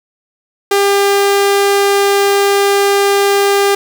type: tone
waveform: sawtooth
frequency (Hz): 399.9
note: G4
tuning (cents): +35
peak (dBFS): -5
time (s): 0.71-3.75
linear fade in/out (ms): 5
effects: 7-bit